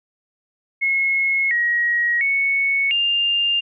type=tone with pitch steps; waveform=sine; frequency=2173 / 1897 / 2213 / 2802 Hz; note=C#7 / A#6 / C#7 / F7; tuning=-35 / +30 / -3 / +5 cents; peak=-16 dBFS; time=0.81-3.61 s; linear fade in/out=20 ms; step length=700 ms; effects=none